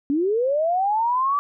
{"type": "linear sweep", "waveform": "sine", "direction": "up", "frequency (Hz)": [270, 1166], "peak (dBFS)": -18, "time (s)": [0.1, 1.39], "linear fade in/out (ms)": 0, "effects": []}